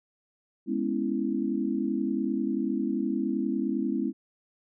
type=chord; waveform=sine; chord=C# minor seventh; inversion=second; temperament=equal; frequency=207.7 / 246.9 / 277.2 / 329.6 Hz; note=G#3 / B3 / C#4 / E4; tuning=0 / 0 / 0 / 0 cents; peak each=-31 dBFS; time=0.66-4.13 s; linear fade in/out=50 ms; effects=none